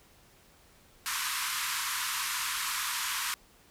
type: band-pass noise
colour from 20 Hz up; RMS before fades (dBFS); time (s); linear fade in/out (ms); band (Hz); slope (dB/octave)
pink; -33; 1.06-3.34; 0; 950 to 14000; 96
effects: pink hiss -60 dBFS RMS until 3.7 s